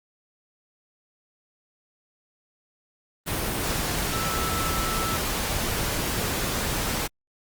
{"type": "tone in noise", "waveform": "sine", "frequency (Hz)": 1318.5, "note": "E6", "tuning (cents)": 0, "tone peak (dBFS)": -30, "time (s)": [4.12, 5.18], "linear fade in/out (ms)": 20, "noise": "pink", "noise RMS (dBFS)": -27, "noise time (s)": [3.26, 7.08], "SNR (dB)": -6, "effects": ["Opus 32 kbps"]}